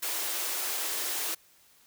white high-pass noise, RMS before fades -32 dBFS, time 0.02-1.35 s, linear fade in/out 10 ms, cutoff 290 Hz, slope 96 dB/octave, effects white hiss -61 dBFS RMS until 1.86 s

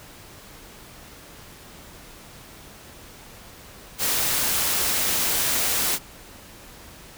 white noise, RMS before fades -23 dBFS, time 3.98-5.99 s, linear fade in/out 50 ms, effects pink hiss -45 dBFS RMS until 7.17 s

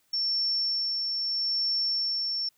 sine tone with tremolo, 5430 Hz, F8, 50 cents flat, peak -24 dBFS, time 0.13-2.49 s, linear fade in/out 5 ms, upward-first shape sine, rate 0.78 Hz, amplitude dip 30%, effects white hiss -69 dBFS RMS until 2.57 s

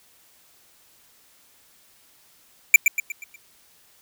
square tone with echo, 2350 Hz, D7, 1 cent sharp, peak -7 dBFS, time 2.74-2.76 s, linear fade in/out 2 ms, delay 120 ms, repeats 5, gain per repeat -7 dB, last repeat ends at 3.36 s, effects white hiss -57 dBFS RMS until 4.01 s

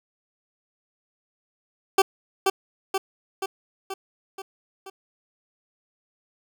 20% pulse tone with echo, 386.3 Hz, G4, 25 cents flat, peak -9 dBFS, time 1.98-2.02 s, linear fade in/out 5 ms, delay 480 ms, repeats 6, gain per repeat -4 dB, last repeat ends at 4.9 s, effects none

